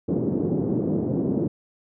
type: band-pass noise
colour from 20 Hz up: white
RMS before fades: -24 dBFS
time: 0.08-1.48 s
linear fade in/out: 10 ms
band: 120 to 390 Hz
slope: 24 dB/octave
effects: none